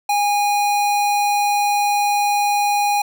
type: tone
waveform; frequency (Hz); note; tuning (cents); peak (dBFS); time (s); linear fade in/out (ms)
square; 820; G#5; -22; -16; 0.09-3.02; 5
effects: none